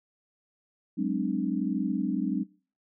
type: tone cluster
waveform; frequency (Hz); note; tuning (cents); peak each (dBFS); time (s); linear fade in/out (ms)
sine; 187.6 / 209 / 261.7 / 300; F#3 / G#3 / C4 / D4; +24 / +11 / 0 / +37; -31; 0.97-2.44; 20
effects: noise-tail reverb RT60 0.4 s tail -23 dB re dry